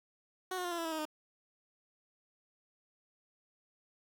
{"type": "tone with pitch steps", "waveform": "15% pulse", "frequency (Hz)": [371, 361.1, 351.4, 342, 332.8, 323.9, 315.2, 306.8], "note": ["F#4", "F#4", "F4", "F4", "E4", "E4", "D#4", "D#4"], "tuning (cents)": [5, -42, 11, -36, 17, -30, 23, -24], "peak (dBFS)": -29, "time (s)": [0.51, 1.054], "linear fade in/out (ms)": 5, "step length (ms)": 68, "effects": ["10-bit"]}